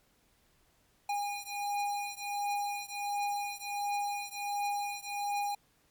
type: beating tone pair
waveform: square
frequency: 815 / 816.4 Hz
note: G#5 / G#5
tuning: -33 / -30 cents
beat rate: 1.4 Hz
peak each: -36 / -37 dBFS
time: 1.09-5.55 s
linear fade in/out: 5 ms
effects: pink hiss -69 dBFS RMS until 5.9 s + MP3 96 kbps